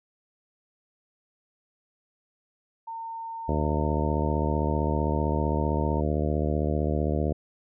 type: tone with pitch glide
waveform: sine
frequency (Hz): 910 to 916.9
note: A#5 to A#5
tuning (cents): -42 to -29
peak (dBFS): -33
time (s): 2.87-6.01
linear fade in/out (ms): 10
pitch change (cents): +13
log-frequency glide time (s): 3.87-5.67
type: harmonic tone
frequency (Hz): 75.5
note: D2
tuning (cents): +48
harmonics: 1 / 2 / 3 / 4 / 5 / 6 / 7 / 8 / 9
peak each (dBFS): -27 / -30 / -32 / -33 / -34 / -35 / -35 / -36 / -37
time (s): 3.48-7.33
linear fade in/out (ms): 10
effects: none